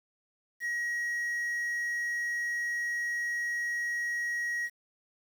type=tone; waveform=triangle; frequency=1900 Hz; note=A#6; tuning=33 cents sharp; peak=-28 dBFS; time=0.6-4.7 s; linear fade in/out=50 ms; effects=9-bit